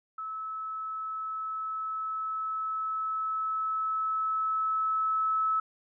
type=tone with level ramp; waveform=sine; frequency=1300 Hz; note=E6; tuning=24 cents flat; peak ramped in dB=-34 to -24 dBFS; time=0.18-5.6 s; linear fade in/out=5 ms; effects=none